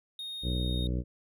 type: tone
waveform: triangle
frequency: 3710 Hz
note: A#7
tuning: 9 cents flat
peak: -35 dBFS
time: 0.19-0.87 s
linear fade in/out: 2 ms
type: harmonic tone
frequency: 61.74 Hz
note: B1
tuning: in tune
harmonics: 1 / 2 / 3 / 4 / 5 / 6 / 7 / 8 / 9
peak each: -30 / -34 / -37 / -42 / -40 / -48 / -46 / -49 / -48 dBFS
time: 0.42-1.04 s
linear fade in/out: 50 ms
effects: none